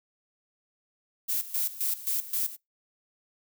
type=noise with tremolo; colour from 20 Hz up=violet; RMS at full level=-28 dBFS; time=1.28-2.57 s; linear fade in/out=20 ms; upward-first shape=square; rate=3.8 Hz; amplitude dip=80%; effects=noise-tail reverb RT60 0.2 s tail -25 dB re dry